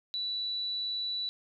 sine tone, 3951 Hz, B7, in tune, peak -31 dBFS, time 0.14-1.29 s, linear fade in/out 0 ms, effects none

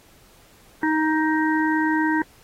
harmonic tone, 312.8 Hz, D#4, 9 cents sharp, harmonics 1 / 3 / 5 / 6, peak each -20 / -25 / -27 / -28 dBFS, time 0.83-2.22 s, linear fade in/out 2 ms, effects pink hiss -54 dBFS RMS until 2.43 s + AAC 48 kbps

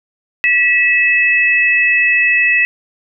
sine tone pair together, 1947.8 / 2600 Hz, B6 / E7, -24 / -24 cents, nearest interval perfect fourth, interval 500 cents, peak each -12 dBFS, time 0.44-2.65 s, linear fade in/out 0 ms, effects none

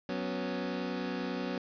25% pulse chord, F# suspended fourth, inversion none, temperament equal, 185 / 246.9 / 277.2 Hz, F#3 / B3 / C#4, 0 / 0 / 0 cents, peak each -34 / -33 / -35 dBFS, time 0.09-1.58 s, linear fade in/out 2 ms, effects resampled to 11025 Hz + 9-bit

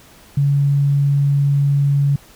sine tone, 141.3 Hz, C#3, 34 cents sharp, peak -12 dBFS, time 0.37-2.16 s, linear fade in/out 5 ms, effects pink hiss -46 dBFS RMS until 2.35 s

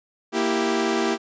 sawtooth chord, E diminished, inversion second, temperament equal, 233.1 / 329.6 / 392 Hz, Bb3 / E4 / G4, 0 / 0 / 0 cents, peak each -22 / -21 / -20 dBFS, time 0.32-1.18 s, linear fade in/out 50 ms, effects resampled to 16000 Hz

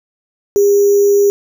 sine tone with sample-and-hold, 403.7 Hz, G#4, 49 cents flat, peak -7 dBFS, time 0.56-1.3 s, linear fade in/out 0 ms, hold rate 6300 Hz, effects none

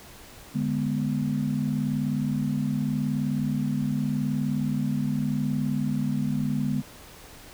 sine chord, G# diminished, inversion second, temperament equal, 146.83 / 207.7 / 246.9 Hz, D3 / G#3 / B3, 0 / 0 / 0 cents, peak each -28 dBFS, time 0.54-6.82 s, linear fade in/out 20 ms, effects pink hiss -47 dBFS RMS until 7.53 s

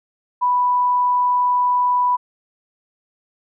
sine tone, 987.8 Hz, B5, in tune, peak -14 dBFS, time 0.41-2.17 s, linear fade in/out 20 ms, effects none

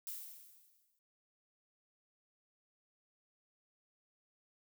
violet noise with exponential decay, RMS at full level -42 dBFS, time 0.07-0.99 s, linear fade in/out 1 ms, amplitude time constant 200 ms, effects none

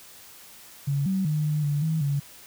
sine tone with pitch steps, 140.6 / 191.1 / 152 / 150.9 / 145.4 / 159.5 / 141.7 Hz, C#3 / G3 / D#3 / D3 / D3 / D#3 / C#3, +25 / -44 / -40 / +47 / -17 / +43 / +38 cents, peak -22 dBFS, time 0.87-2.2 s, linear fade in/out 10 ms, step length 190 ms, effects white hiss -48 dBFS RMS until 2.46 s

